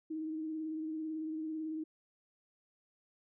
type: tone with vibrato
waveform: sine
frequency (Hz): 314.7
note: D#4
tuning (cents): +20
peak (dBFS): -36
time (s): 0.1-1.84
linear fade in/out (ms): 10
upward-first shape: triangle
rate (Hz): 18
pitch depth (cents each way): 35
effects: none